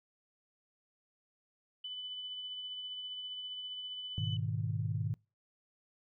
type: tone with tremolo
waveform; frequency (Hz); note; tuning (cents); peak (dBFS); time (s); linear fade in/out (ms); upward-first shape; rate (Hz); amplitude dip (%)
sine; 3000; F#7; +23; -38; 1.84-4.37; 5; triangle; 15; 35
type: chord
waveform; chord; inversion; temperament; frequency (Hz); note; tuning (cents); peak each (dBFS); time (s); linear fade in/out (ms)
sine; G# minor; none; equal with one note detuned; 103.83 / 123.11 / 155.56; G#2 / B2 / D#3; 0 / -5 / 0; -35 / -37 / -37; 4.18-5.14; 0
effects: noise-tail reverb RT60 0.3 s tail -26 dB re dry + tanh soft clip ceiling -21 dBFS